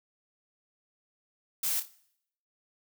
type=noise with echo; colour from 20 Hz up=blue; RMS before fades=-30 dBFS; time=1.63-1.8 s; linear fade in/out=5 ms; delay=28 ms; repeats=4; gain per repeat=-9 dB; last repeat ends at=1.912 s; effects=noise-tail reverb RT60 0.7 s tail -20 dB re dry